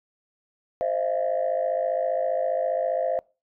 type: tone cluster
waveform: sine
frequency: 523 / 624 / 679 Hz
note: C5 / D#5 / F5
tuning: -1 / +5 / -49 cents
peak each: -26 dBFS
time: 0.81-3.19 s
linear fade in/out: 0 ms
effects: noise-tail reverb RT60 0.3 s tail -25 dB re dry + tanh soft clip ceiling -16 dBFS